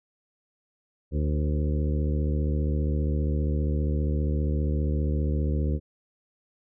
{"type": "harmonic tone with a mistuned harmonic", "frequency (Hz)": 75, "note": "D2", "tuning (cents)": 37, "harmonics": [1, 2, 3, 4, 5, 6, 7], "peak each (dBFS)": [-24, -30, -34, -36, -38, -40, -41], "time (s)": [1.11, 5.8], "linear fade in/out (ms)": 50, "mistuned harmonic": 6, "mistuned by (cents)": 37, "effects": []}